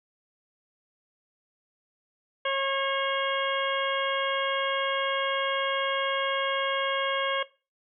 harmonic tone with a mistuned harmonic, 544 Hz, C#5, 33 cents flat, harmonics 1 / 2 / 3 / 4 / 5 / 6, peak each -28 / -31 / -33 / -34 / -35 / -36 dBFS, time 2.45-7.43 s, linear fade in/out 5 ms, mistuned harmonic 5, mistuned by +63 cents, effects noise-tail reverb RT60 0.3 s tail -18 dB re dry

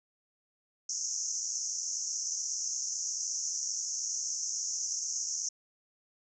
pink band-pass noise, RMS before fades -35 dBFS, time 0.89-5.49 s, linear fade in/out 5 ms, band 5600 to 6800 Hz, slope 96 dB/octave, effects none

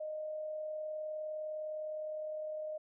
sine tone with amplitude modulation, 617 Hz, D#5, 15 cents flat, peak -36 dBFS, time 0-2.78 s, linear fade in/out 10 ms, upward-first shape sine, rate 39.7 Hz, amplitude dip 30%, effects none

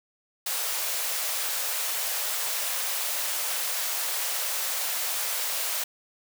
white high-pass noise, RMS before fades -29 dBFS, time 0.46-5.84 s, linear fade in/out 5 ms, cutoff 470 Hz, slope 48 dB/octave, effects none

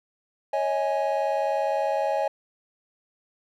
triangle chord, C# suspended second, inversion none, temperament equal with one note detuned, 554.4 / 634.2 / 830.6 Hz, C#5 / D#5 / G#5, 0 / +33 / 0 cents, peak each -25 dBFS, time 0.53-2.28 s, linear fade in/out 5 ms, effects none

